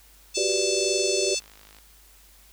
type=harmonic tone; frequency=880 Hz; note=A5; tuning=in tune; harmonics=3 / 4 / 5 / 6 / 7 / 8 / 9 / 10; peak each=-33 / -35 / -31 / -33 / -30 / -36 / -36 / -40 dBFS; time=0.34-1.4 s; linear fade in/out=20 ms
type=chord; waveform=sine; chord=G major seventh; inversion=third; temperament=equal; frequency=370 / 392 / 493.9 / 587.3 Hz; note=F#4 / G4 / B4 / D5; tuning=0 / 0 / 0 / 0 cents; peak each=-29 / -27 / -32 / -30 dBFS; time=0.37-1.35 s; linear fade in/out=5 ms
type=click train; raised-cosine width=0.2 ms; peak=-32 dBFS; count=68; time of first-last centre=0.5-1.786 s; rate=52.1 Hz
effects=added 50 Hz sine -55 dBFS peak until 2.52 s + white hiss -55 dBFS RMS until 2.52 s